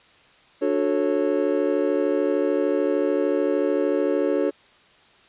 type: chord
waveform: triangle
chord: D major seventh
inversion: none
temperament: just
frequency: 293.7 / 367.1 / 440.5 / 550.6 Hz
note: D4 / F#4 / A4 / C#5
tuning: 0 / -14 / +2 / -12 cents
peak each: -23 dBFS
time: 0.61-4.51 s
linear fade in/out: 20 ms
effects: white hiss -54 dBFS RMS until 5.28 s + resampled to 8000 Hz